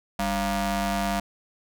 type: ring-modulated tone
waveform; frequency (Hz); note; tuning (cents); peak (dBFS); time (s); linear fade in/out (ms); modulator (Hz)
sawtooth; 246.9; B3; 0; -17; 0.19-1.2; 5; 445
effects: none